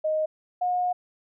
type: tone pair in turn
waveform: sine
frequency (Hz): 622.3 / 720.8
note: D#5 / F#5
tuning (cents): 0 / -45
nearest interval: minor third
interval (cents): 255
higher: second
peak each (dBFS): -22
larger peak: neither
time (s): 0.04-0.26 / 0.61-0.93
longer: second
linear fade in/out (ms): 10
effects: none